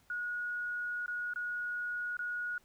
sine tone with dropouts, 1451 Hz, F#6, 34 cents flat, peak -34 dBFS, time 0.1-2.58 s, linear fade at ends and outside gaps 2 ms, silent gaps 1.061-1.08 / 1.336-1.359 / 2.169-2.191 s, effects pink hiss -68 dBFS RMS until 2.64 s

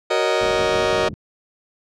sawtooth chord, D# minor seventh, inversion first, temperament just, 373.4 / 466.7 / 560 / 622.3 Hz, F#4 / A#4 / C#5 / D#5, +16 / +2 / +18 / 0 cents, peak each -19 / -18 / -21 / -17 dBFS, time 0.1-1.09 s, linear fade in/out 10 ms
white low-pass noise, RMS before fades -33 dBFS, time 0.41-1.14 s, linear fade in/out 0 ms, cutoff 290 Hz, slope 24 dB/octave
effects low-pass 5000 Hz 12 dB/octave

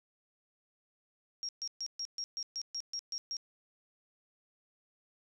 sine tone bursts, 5588 Hz, F8, in tune, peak -35 dBFS, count 11, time 1.43-3.368 s, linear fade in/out 0 ms, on 58 ms, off 130 ms, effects none

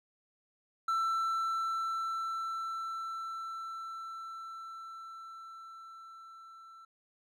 triangle tone with level ramp, 1335 Hz, E6, 22 cents sharp, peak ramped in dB -26 to -49 dBFS, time 0.88-6.85 s, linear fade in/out 5 ms, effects none

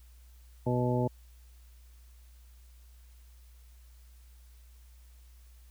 harmonic tone, 123.7 Hz, B2, 3 cents sharp, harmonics 1 / 2 / 3 / 4 / 5 / 7, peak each -29 / -32 / -34 / -35 / -36 / -37 dBFS, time 0.66-1.08 s, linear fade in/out 10 ms, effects added 60 Hz sine -52 dBFS peak until 5.7 s + white hiss -66 dBFS RMS until 5.7 s

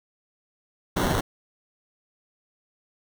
pink noise with sample-and-hold, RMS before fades -24 dBFS, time 0.96-1.21 s, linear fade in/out 10 ms, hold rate 2450 Hz, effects none

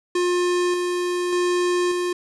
square tone with tremolo, 355.6 Hz, F4, 31 cents sharp, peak -19 dBFS, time 0.15-2.13 s, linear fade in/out 5 ms, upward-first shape square, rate 0.85 Hz, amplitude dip 30%, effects resampled to 22050 Hz + 8-bit

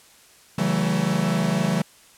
45% pulse chord, F# minor seventh, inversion second, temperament equal with one note detuned, 138.59 / 164.81 / 189.1 / 220 Hz, C#3 / E3 / F#3 / A3, 0 / 0 / +38 / 0 cents, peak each -30 / -24 / -24 / -27 dBFS, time 0.58-1.82 s, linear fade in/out 5 ms, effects white hiss -52 dBFS RMS until 2.17 s + low-pass 11000 Hz 12 dB/octave

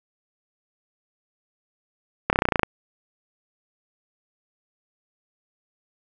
slowing click train, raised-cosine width 0.5 ms, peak -3 dBFS, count 11, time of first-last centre 2.3-2.632 s, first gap 29 ms, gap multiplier 1.03, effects none

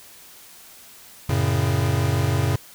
square chord, F# minor, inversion none, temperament equal with one note detuned, 92.5 / 112.44 / 138.59 Hz, F#2 / A2 / C#3, 0 / +38 / 0 cents, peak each -24 dBFS, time 1.29-2.56 s, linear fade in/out 5 ms, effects white hiss -46 dBFS RMS until 2.74 s

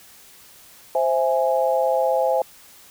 sine chord, C augmented, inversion none, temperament equal, 523.3 / 659.3 / 830.6 Hz, C5 / E5 / G#5, 0 / 0 / 0 cents, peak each -20 / -22 / -23 dBFS, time 0.95-2.42 s, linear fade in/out 2 ms, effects white hiss -48 dBFS RMS until 2.9 s

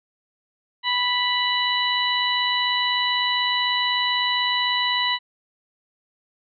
harmonic tone, 987 Hz, B5, 1 cent flat, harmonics 1 / 2 / 3 / 4, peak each -25 / -25 / -25 / -25 dBFS, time 0.83-5.19 s, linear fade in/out 50 ms, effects none

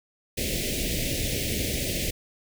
pink band-stop noise, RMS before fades -28 dBFS, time 0.37-2.11 s, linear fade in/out 10 ms, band 610 to 2000 Hz, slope 48 dB/octave, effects none

